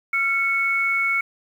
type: tone pair together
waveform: sine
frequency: 1371 / 2209 Hz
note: F6 / C#7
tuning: -32 / -7 cents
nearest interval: minor sixth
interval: 825 cents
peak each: -26 / -19 dBFS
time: 0.13-1.21 s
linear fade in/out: 5 ms
effects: 8-bit